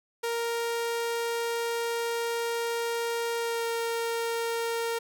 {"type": "tone with pitch glide", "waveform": "sawtooth", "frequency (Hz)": [466.2, 462.4], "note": ["A#4", "A#4"], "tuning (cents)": [0, -14], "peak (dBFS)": -24, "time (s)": [0.23, 4.99], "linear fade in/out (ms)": 10, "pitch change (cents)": -14, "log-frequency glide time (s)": [3.37, 3.67], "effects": []}